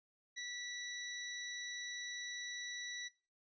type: tone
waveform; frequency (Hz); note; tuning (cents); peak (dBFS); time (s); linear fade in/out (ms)
20% pulse; 1955; B6; -18; -37; 0.36-3.09; 20
effects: noise-tail reverb RT60 0.3 s tail -17 dB re dry + resampled to 16000 Hz